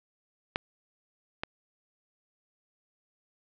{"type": "clicks", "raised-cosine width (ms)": 0.3, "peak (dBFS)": [-11, -15], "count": 2, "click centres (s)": [0.559, 1.435], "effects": ["low-pass 4000 Hz 12 dB/octave"]}